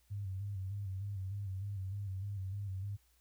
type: tone with vibrato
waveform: sine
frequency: 98 Hz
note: G2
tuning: in tune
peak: -37 dBFS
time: 0.1-2.97 s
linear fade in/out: 20 ms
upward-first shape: square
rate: 3.3 Hz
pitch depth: 55 cents each way
effects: added 60 Hz sine -70 dBFS peak until 3.2 s + white hiss -73 dBFS RMS until 3.2 s